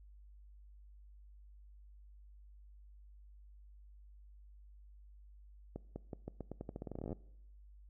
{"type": "accelerating click train", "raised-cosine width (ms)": 2, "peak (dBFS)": -29, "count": 22, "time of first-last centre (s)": [5.76, 7.128], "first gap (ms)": 200, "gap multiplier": 0.86, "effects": ["noise-tail reverb RT60 0.8 s tail -21 dB re dry", "added 50 Hz sine -55 dBFS peak until 7.89 s"]}